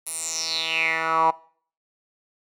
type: tone with band-pass filter sweep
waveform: 10% pulse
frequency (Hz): 162.1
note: E3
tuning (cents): -29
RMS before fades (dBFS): -24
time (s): 0.06-1.31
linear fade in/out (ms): 10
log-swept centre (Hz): 11000 to 900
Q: 6.4
effects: noise-tail reverb RT60 0.5 s tail -22 dB re dry